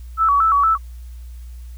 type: tone with vibrato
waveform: sine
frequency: 1221 Hz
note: D#6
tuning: 33 cents flat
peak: -12 dBFS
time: 0.17-0.78 s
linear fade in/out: 50 ms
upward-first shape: square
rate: 4.3 Hz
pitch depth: 130 cents each way
effects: added 60 Hz sine -32 dBFS peak until 1.77 s + white hiss -55 dBFS RMS until 1.77 s